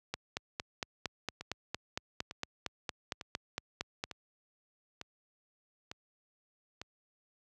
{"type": "two click trains", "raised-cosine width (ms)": 0.2, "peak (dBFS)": [-24, -17], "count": [7, 18], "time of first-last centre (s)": [[1.41, 6.815], [0.14, 4.039]], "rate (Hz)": [1.11, 4.36], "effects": ["high-pass 60 Hz 12 dB/octave"]}